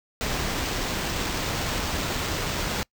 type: noise with sample-and-hold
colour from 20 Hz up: pink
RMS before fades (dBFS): -28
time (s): 0.21-2.83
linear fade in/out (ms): 0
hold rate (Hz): 11025
effects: noise-tail reverb RT60 0.1 s tail -25 dB re dry